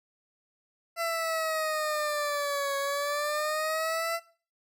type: exponential two-way sweep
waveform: 20% pulse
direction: down then up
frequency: 675 to 554.4 to 675 Hz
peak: -23 dBFS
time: 0.96-4.2 s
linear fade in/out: 50 ms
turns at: 2.77 s
effects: noise-tail reverb RT60 0.4 s tail -19 dB re dry